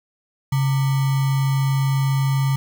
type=tone with sample-and-hold; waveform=sine; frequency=136.2 Hz; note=C#3; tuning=30 cents flat; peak=-16 dBFS; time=0.52-2.56 s; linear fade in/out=5 ms; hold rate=1050 Hz; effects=none